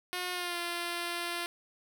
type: tone with pitch glide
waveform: 5% pulse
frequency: 360 to 345.7 Hz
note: F#4 to F4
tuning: -47 to -18 cents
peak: -22 dBFS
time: 0.13-1.46 s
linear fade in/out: 0 ms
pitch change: -71 cents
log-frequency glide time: 0.33-0.58 s
effects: none